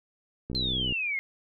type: click train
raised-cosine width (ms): 3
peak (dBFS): -22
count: 28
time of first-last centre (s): 0.5-0.924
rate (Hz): 63.7
type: exponential sweep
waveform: sine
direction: down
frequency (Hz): 4186 to 2100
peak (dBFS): -27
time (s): 0.55-1.19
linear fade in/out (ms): 0
effects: none